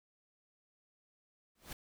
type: noise with exponential growth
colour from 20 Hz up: pink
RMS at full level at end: -41 dBFS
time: 1.55-1.73 s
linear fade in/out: 5 ms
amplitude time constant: 38 ms
effects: none